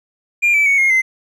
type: tone with pitch steps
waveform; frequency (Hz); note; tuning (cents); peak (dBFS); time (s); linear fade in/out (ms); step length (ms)
triangle; 2400 / 2312 / 2226 / 2144 / 2065; D7 / D7 / C#7 / C7 / C7; +37 / -28 / +7 / +42 / -23; -8; 0.42-1.02; 20; 120
effects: tanh soft clip ceiling -6 dBFS